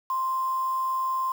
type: tone with quantisation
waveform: sine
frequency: 1046.5 Hz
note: C6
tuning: in tune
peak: -24 dBFS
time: 0.1-1.32 s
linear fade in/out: 2 ms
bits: 7
effects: none